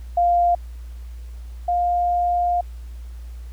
sine tone pair in turn, 698.5 / 704.6 Hz, F5 / F5, 0 / +15 cents, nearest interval unison, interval 15 cents, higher second, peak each -14 / -17 dBFS, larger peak first, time 0.17-0.55 / 1.68-2.61 s, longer second, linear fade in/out 5 ms, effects added 59 Hz sine -32 dBFS peak until 3.52 s + pink hiss -55 dBFS RMS until 3.52 s

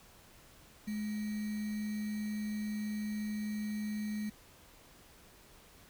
sine tone with sample-and-hold, 211.4 Hz, G#3, 31 cents sharp, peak -34 dBFS, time 0.87-4.3 s, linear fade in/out 10 ms, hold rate 2100 Hz, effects pink hiss -59 dBFS RMS until 5.89 s

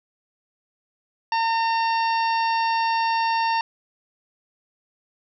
harmonic tone with a mistuned harmonic, 910 Hz, A#5, 42 cents flat, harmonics 1 / 2 / 3 / 4 / 5 / 6, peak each -20 / -30 / -31 / -40 / -35 / -36 dBFS, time 1.32-3.61 s, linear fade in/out 2 ms, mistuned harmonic 6, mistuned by +16 cents, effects none

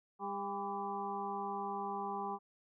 harmonic tone with a mistuned harmonic, 200 Hz, G3, 35 cents sharp, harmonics 1 / 2 / 4 / 5 / 6, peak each -46 / -44 / -40 / -43 / -45 dBFS, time 0.19-2.39 s, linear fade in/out 50 ms, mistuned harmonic 6, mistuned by -58 cents, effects none

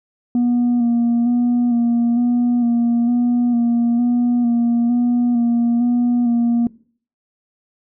sine tone with vibrato, 239 Hz, A#3, 43 cents sharp, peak -11 dBFS, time 0.35-6.67 s, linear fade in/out 2 ms, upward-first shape square, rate 1.1 Hz, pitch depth 22 cents each way, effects noise-tail reverb RT60 0.5 s tail -22 dB re dry + tanh soft clip ceiling -12 dBFS

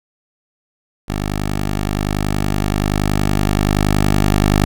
10% pulse tone with level ramp, 50.6 Hz, G#1, 44 cents flat, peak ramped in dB -11 to -3 dBFS, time 1.08-4.65 s, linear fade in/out 10 ms, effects none

